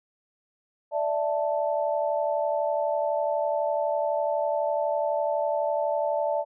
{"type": "chord", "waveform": "sine", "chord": "D suspended second", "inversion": "none", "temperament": "equal", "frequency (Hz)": [587.3, 659.3, 880], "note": ["D5", "E5", "A5"], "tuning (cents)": [0, 0, 0], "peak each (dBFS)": [-26, -28, -30], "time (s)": [0.91, 6.45], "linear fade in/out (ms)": 50, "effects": []}